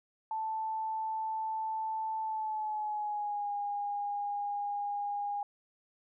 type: tone with pitch glide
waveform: sine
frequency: 880 to 816.3 Hz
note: A5 to G#5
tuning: 0 to -30 cents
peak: -32 dBFS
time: 0.31-5.43 s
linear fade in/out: 2 ms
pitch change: -130 cents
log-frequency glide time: 2.21-3.52 s
effects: none